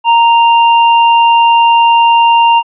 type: tone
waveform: square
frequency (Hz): 930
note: A#5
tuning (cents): -4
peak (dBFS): -5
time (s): 0.04-2.63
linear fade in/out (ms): 50
effects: resampled to 8000 Hz